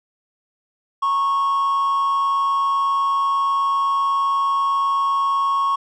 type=tone pair together; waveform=triangle; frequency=932.3 / 1100.4 Hz; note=A#5 / C#6; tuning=0 / -13 cents; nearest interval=minor third; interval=287 cents; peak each=-26 / -14 dBFS; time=1.02-5.76 s; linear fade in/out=10 ms; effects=tanh soft clip ceiling -11 dBFS + resampled to 24000 Hz